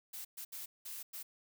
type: noise bursts at uneven times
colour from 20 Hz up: blue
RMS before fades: -45 dBFS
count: 5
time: 0.13-0.25 / 0.37-0.45 / 0.52-0.66 / 0.85-1.03 / 1.13-1.23 s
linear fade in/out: 10 ms
effects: none